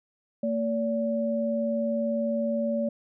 sine tone pair together, 227.6 / 574.1 Hz, A#3 / D5, -41 / -39 cents, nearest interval octave + major third, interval 1602 cents, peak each -27 dBFS, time 0.43-2.89 s, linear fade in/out 5 ms, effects none

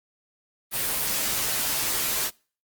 white noise with comb filter, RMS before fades -26 dBFS, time 0.71-2.31 s, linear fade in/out 50 ms, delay 12 ms, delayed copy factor -0.95, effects noise-tail reverb RT60 0.4 s tail -25 dB re dry + Opus 32 kbps

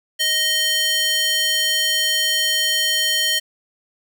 square tone with high-pass filter, 622.3 Hz, D#5, in tune, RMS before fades -19 dBFS, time 0.19-3.4 s, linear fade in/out 20 ms, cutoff 2700 Hz, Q 1.8, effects none

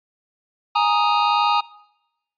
square chord, Ab suspended second, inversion none, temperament equal, 830.6 / 932.3 / 1244.5 Hz, Ab5 / Bb5 / Eb6, 0 / 0 / 0 cents, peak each -21 dBFS, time 0.75-1.61 s, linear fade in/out 10 ms, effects noise-tail reverb RT60 0.9 s tail -22 dB re dry + resampled to 11025 Hz

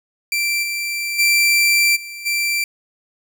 sawtooth tone with level steps, 2349 Hz, D7, in tune, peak -14 / -18 / -9 / -27 / -14 dBFS, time 0.32-2.64 s, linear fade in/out 2 ms, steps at 0.62 / 1.18 / 1.95 / 2.25 s, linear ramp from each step 20 ms, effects none

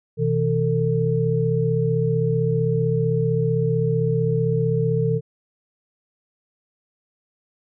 sine tone cluster, 125.5 / 161.1 / 448.3 Hz, B2 / E3 / A4, +28 / -39 / +32 cents, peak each -22 dBFS, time 0.17-5.21 s, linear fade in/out 50 ms, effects none

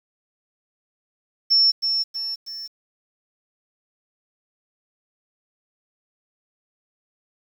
sine tone with echo, 5400 Hz, E8, 41 cents sharp, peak -13 dBFS, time 1.5-1.72 s, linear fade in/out 20 ms, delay 320 ms, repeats 3, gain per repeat -6 dB, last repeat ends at 2.68 s, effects 8-bit

